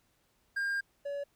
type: tone pair in turn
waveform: triangle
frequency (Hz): 1606 / 567.8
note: G6 / C#5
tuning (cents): +41 / +41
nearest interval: octave + tritone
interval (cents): 1800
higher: first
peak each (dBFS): -28 / -32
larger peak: first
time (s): 0.56-0.81 / 1.05-1.24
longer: first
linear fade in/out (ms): 10
effects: pink hiss -72 dBFS RMS until 1.35 s